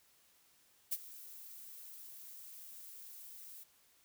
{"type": "noise with ADSR envelope", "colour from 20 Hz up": "violet", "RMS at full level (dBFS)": -34, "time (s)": [0.91, 3.64], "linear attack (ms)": 16, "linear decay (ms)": 41, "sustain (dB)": -18, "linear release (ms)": 14, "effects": ["white hiss -69 dBFS RMS until 4.04 s"]}